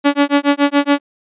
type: tone with tremolo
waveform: sawtooth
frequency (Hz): 285.5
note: D4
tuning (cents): -49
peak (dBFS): -4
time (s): 0.04-1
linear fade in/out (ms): 20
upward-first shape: sine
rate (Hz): 7.1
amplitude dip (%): 100
effects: resampled to 8000 Hz